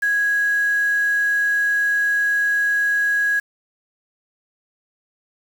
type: tone with quantisation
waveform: sine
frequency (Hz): 1658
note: G#6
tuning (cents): -3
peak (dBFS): -16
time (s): 0.02-3.4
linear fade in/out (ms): 10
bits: 6
effects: none